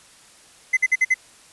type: tone bursts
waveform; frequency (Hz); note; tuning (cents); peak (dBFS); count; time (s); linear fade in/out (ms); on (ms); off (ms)
triangle; 2043; C7; -42; -12; 5; 0.73-1.143; 10; 41; 52
effects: white hiss -50 dBFS RMS until 1.52 s + resampled to 24000 Hz